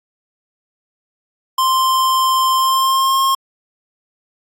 square tone with pitch glide, 1046.5 to 1072.8 Hz, C6 to C6, 0 to +43 cents, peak -13 dBFS, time 1.58-3.35 s, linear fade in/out 5 ms, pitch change +43 cents, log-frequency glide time 2.55-3.22 s, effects AAC 64 kbps

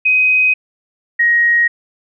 sine tone pair in turn, 2515 / 1884.1 Hz, D#7 / A#6, +18 / +18 cents, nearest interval perfect fourth, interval 500 cents, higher first, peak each -9 dBFS, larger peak neither, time 0.05-0.54 / 1.19-1.68 s, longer neither, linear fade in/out 10 ms, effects none

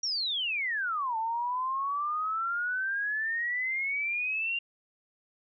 sine exponential two-way sweep, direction down then up, 5750 to 880 to 2799 Hz, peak -28 dBFS, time 0.03-4.59 s, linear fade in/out 5 ms, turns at 1.17 s, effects none

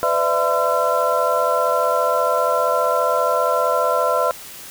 sine tone cluster, 504 / 595 / 670 / 1020 / 1353 Hz, B4 / D5 / E5 / C6 / E6, +35 / +22 / +28 / -44 / +45 cents, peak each -22 dBFS, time 0.03-4.31 s, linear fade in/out 0 ms, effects white hiss -37 dBFS RMS until 4.7 s

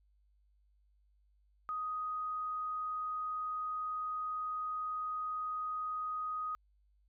sine tone, 1249 Hz, D#6, 6 cents sharp, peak -35 dBFS, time 1.69-6.55 s, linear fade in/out 0 ms, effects added 50 Hz sine -67 dBFS peak until 7.08 s

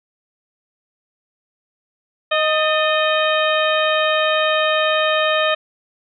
harmonic tone with a mistuned harmonic, 622.3 Hz, D#5, in tune, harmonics 1 / 2 / 3 / 4 / 5 / 6, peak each -18 / -21 / -23 / -24 / -25 / -26 dBFS, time 2.31-5.55 s, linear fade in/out 10 ms, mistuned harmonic 3, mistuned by -64 cents, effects none

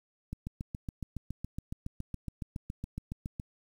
click train, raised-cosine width 5 ms, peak -24 dBFS, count 23, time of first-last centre 0.33-3.398 s, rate 7.17 Hz, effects 9-bit

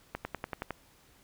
accelerating click train, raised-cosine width 0.5 ms, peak -19 dBFS, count 7, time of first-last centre 0.15-0.707 s, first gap 100 ms, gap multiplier 0.97, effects pink hiss -62 dBFS RMS until 1.23 s

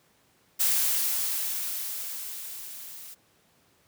blue noise with level ramp, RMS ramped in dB -23 to -44 dBFS, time 0.59-3.15 s, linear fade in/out 20 ms, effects pink hiss -64 dBFS RMS until 3.87 s + high-pass 100 Hz 12 dB/octave

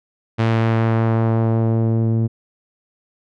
sawtooth tone with low-pass filter sweep, 113.2 Hz, A2, 50 cents sharp, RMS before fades -17 dBFS, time 0.38-2.28 s, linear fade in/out 20 ms, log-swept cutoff 3300 to 280 Hz, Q 0.81, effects none

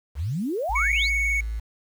sine exponential sweep, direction up, 61.74 to 5020 Hz, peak -24 dBFS, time 0.15-1.1 s, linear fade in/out 50 ms
sine tone, 55 Hz, A1, in tune, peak -26 dBFS, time 0.69-1.6 s, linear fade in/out 10 ms
triangle tone with vibrato, 2217 Hz, C#7, in tune, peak -20 dBFS, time 0.75-1.41 s, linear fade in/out 10 ms, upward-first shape triangle, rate 20 Hz, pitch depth 26 cents each way
effects 8-bit

